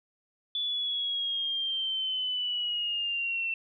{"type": "linear sweep", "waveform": "sine", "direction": "down", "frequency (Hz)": [3462, 2684], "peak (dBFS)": -28, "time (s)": [0.55, 3.54], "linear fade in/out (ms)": 2, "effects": []}